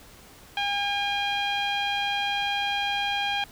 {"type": "tone with low-pass filter", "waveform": "sawtooth", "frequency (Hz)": 808, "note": "G#5", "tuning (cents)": -48, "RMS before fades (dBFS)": -27, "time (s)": [0.57, 3.44], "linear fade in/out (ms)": 2, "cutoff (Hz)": 3100, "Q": 3.9, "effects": ["pink hiss -50 dBFS RMS until 3.51 s"]}